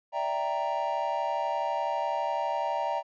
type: chord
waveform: triangle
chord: E half-diminished seventh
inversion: third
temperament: equal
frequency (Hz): 587.3 / 659.3 / 784 / 932.3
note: D5 / E5 / G5 / Bb5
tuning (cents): 0 / 0 / 0 / 0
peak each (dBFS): -32 / -32 / -31 / -29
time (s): 0.12-3.03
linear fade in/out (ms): 50
effects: resampled to 16000 Hz